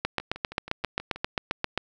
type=two click trains; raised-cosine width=0.3 ms; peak=-23 / -9 dBFS; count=7 / 14; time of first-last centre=0.2-1.16 / 0.05-1.776 s; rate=6.25 / 7.53 Hz; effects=none